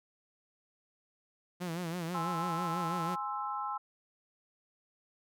sawtooth tone with vibrato, 171.5 Hz, F3, 31 cents flat, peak -31 dBFS, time 1.6-3.16 s, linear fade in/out 20 ms, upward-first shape sine, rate 6.1 Hz, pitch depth 100 cents each way
sine chord, Ab augmented, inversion none, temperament equal, 830.6 / 1046.5 / 1318.5 Hz, Ab5 / C6 / E6, 0 / 0 / 0 cents, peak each -38 dBFS, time 2.14-3.78 s, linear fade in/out 10 ms
effects none

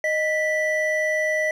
triangle tone pair together, 620.5 / 1970 Hz, D#5 / B6, -5 / -5 cents, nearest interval octave + minor sixth, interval 2000 cents, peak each -21 dBFS, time 0.04-1.51 s, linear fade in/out 2 ms, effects none

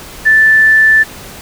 sine tone, 1760 Hz, A6, in tune, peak -4 dBFS, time 0.25-1.04 s, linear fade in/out 20 ms, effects pink hiss -31 dBFS RMS until 1.41 s

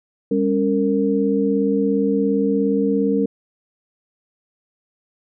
sine tone cluster, 200.4 / 277.6 / 459.6 Hz, G3 / C#4 / A#4, +38 / +3 / -25 cents, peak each -20 dBFS, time 0.31-3.26 s, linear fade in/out 5 ms, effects none

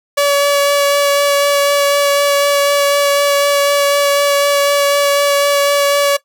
sawtooth tone with vibrato, 569 Hz, C#5, 45 cents sharp, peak -6 dBFS, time 0.17-6.17 s, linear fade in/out 10 ms, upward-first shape sine, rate 4 Hz, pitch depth 10 cents each way, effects noise-tail reverb RT60 0.1 s tail -17 dB re dry

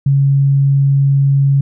sine tone, 138.59 Hz, C#3, in tune, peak -8 dBFS, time 0.06-1.61 s, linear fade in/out 5 ms, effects none

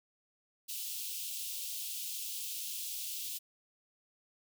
white high-pass noise, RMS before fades -40 dBFS, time 0.68-3.39 s, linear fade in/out 20 ms, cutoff 2700 Hz, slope 48 dB/octave, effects none

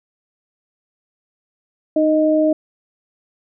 sine tone pair together, 308.8 / 622.3 Hz, D#4 / D#5, -13 / 0 cents, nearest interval octave, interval 1213 cents, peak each -15 dBFS, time 1.96-2.53 s, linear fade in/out 5 ms, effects none

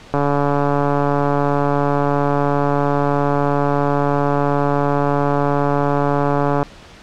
click train, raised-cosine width 1 ms, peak -4 dBFS, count 929, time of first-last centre 0.14-6.63 s, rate 143 Hz, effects pink hiss -41 dBFS RMS until 7.02 s + low-pass 5000 Hz 12 dB/octave

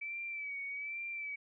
sine tone with vibrato, 2300 Hz, D7, 37 cents flat, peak -38 dBFS, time 0.01-1.36 s, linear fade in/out 10 ms, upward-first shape sine, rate 1.2 Hz, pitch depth 52 cents each way, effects none

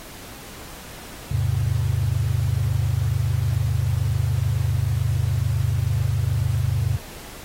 sine chord, E augmented, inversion none, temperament equal with one note detuned, 81.7 / 103.83 / 130.81 Hz, E2 / G#2 / B#2, -15 / 0 / 0 cents, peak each -25 / -22 / -23 dBFS, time 1.31-6.97 s, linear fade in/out 5 ms, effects pink hiss -40 dBFS RMS until 7.44 s + AAC 48 kbps

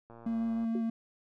click train, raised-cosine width 1 ms, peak -37 dBFS, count 64, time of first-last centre 0.1-0.643 s, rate 116 Hz
triangle tone with vibrato, 228 Hz, A#3, 38 cents flat, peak -27 dBFS, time 0.26-0.9 s, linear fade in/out 5 ms, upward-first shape square, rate 6.4 Hz, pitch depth 8 cents each way
sine tone with exponential decay, 370 Hz, F#4, in tune, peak -31 dBFS, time 0.75-0.87 s, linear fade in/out 2 ms, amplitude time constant 26 ms
effects none

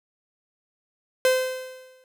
45% pulse tone with exponential decay, 515 Hz, C5, 28 cents flat, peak -15 dBFS, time 1.25-2.04 s, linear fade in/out 1 ms, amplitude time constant 170 ms, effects none

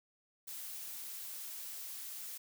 blue noise, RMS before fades -45 dBFS, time 0.47-2.38 s, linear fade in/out 10 ms, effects none

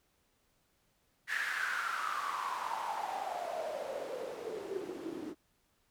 white noise with band-pass filter sweep, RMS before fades -38 dBFS, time 1.27-5.35 s, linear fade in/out 50 ms, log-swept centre 1800 to 300 Hz, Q 8.1, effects pink hiss -74 dBFS RMS until 5.9 s

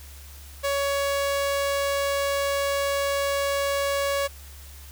sawtooth tone, 560 Hz, C#5, 18 cents sharp, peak -19 dBFS, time 0.63-4.28 s, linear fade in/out 20 ms, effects added 70 Hz sine -42 dBFS peak until 4.91 s + white hiss -48 dBFS RMS until 4.91 s

